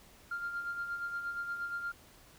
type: tone with tremolo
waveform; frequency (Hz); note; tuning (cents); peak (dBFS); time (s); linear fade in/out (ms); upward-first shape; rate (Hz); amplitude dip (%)
sine; 1396.9; F6; 0; -32; 0.31-1.92; 5; sine; 8.5; 55
effects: tanh soft clip ceiling -30 dBFS + pink hiss -59 dBFS RMS until 2.38 s